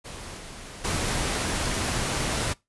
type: noise with level steps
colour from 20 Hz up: pink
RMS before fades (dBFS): -39 / -41 / -27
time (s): 0.04-2.54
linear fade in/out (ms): 20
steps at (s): 0.37 / 0.84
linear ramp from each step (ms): 10
effects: noise-tail reverb RT60 0.2 s tail -22 dB re dry + resampled to 24000 Hz